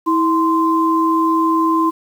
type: tone pair together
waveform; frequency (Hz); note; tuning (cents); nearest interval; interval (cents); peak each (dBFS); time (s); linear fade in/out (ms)
sine; 324.8 / 1039.2; E4 / C6; -26 / -12; octave + minor sixth; 2014; -15; 0.06-1.91; 20
effects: 7-bit